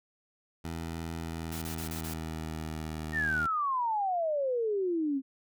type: tone with pitch glide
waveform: 15% pulse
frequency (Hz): 82.41 to 77.78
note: E2 to D#2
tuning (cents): 0 to 0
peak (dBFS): -29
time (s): 0.64-3.47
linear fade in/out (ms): 10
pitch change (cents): -100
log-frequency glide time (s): 1.13-3.22
type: noise bursts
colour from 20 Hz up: white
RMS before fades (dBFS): -42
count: 5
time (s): 1.52-2.137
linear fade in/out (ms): 2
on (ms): 97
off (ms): 33
type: exponential sweep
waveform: sine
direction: down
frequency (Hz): 1864.7 to 261.6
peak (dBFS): -27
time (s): 3.12-5.22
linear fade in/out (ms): 50
effects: none